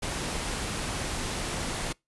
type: noise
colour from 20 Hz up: pink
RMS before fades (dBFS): -32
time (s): 0.02-1.93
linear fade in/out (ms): 10
effects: noise-tail reverb RT60 0.2 s tail -25 dB re dry + resampled to 24000 Hz